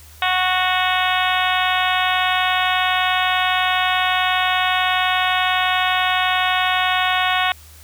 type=harmonic tone; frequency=368.3 Hz; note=F#4; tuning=8 cents flat; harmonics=2 / 3 / 4 / 5 / 6 / 7 / 8 / 9 / 10; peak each=-21 / -23 / -24 / -25 / -26 / -26 / -27 / -28 / -28 dBFS; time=0.22-7.52 s; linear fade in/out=2 ms; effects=added 77 Hz sine -43 dBFS peak until 7.83 s + white hiss -46 dBFS RMS until 7.83 s